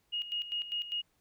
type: tone with tremolo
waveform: sine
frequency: 2869 Hz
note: F7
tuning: 46 cents sharp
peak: -31 dBFS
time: 0.12-1.02 s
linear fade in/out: 20 ms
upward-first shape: square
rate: 5 Hz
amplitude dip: 70%
effects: pink hiss -74 dBFS RMS until 1.2 s